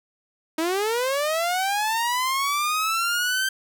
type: linear sweep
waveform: sawtooth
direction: up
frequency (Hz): 311.1 to 1568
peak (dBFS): -18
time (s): 0.58-3.49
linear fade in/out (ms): 5
effects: none